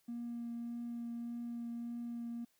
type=tone with vibrato; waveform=triangle; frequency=236 Hz; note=A#3; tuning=22 cents sharp; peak=-36 dBFS; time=0.08-2.45 s; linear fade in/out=10 ms; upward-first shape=triangle; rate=1.7 Hz; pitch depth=12 cents each way; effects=tanh soft clip ceiling -36 dBFS + white hiss -75 dBFS RMS until 2.59 s